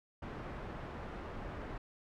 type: low-pass noise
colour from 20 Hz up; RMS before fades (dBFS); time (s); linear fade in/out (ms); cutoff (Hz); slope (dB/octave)
pink; -44; 0.22-1.78; 5; 1500; 12
effects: none